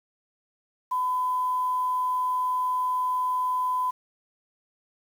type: tone with quantisation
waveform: sine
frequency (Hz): 1007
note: B5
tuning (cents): +33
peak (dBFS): -23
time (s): 0.91-3.91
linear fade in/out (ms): 10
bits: 8
effects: none